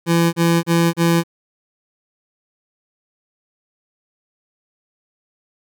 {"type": "tone bursts", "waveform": "25% pulse", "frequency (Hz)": 168.4, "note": "E3", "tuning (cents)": 37, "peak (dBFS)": -9, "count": 4, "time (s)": [0.06, 1.236], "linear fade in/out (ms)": 50, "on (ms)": 270, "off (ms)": 32, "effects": []}